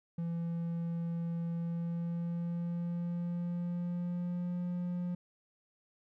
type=tone with pitch glide; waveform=triangle; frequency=168.6 to 177.08 Hz; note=E3 to F3; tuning=+39 to +24 cents; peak=-31 dBFS; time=0.18-5.15 s; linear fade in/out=5 ms; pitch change=+85 cents; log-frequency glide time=1.55-4.59 s; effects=none